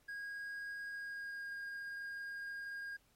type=tone with pitch glide; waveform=triangle; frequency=1638 to 1622 Hz; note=G#6 to G#6; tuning=-24 to -41 cents; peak=-40 dBFS; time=0.08-2.97 s; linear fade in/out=10 ms; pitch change=-17 cents; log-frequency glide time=0.87-1.51 s; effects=pink hiss -72 dBFS RMS until 3.15 s + MP3 64 kbps